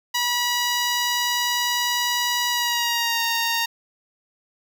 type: tone with pitch glide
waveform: 10% pulse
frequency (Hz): 970 to 926.2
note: B5 to A#5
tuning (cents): -31 to -11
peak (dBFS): -12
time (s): 0.14-3.66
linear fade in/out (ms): 10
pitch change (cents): -80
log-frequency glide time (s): 2.49-3.22
effects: none